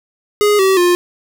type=tone with pitch steps; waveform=square; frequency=415.3 / 383 / 353.3 Hz; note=G#4 / G4 / F4; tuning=0 / -40 / +20 cents; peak=-10 dBFS; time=0.41-0.95 s; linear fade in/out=0 ms; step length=180 ms; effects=none